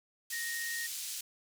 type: band-pass noise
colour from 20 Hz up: white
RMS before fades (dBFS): -40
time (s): 0.3-1.21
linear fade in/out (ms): 5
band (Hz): 3500 to 11000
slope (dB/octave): 12
type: tone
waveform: triangle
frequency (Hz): 1864.7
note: A#6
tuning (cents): 0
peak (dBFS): -35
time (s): 0.32-0.87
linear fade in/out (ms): 10
effects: none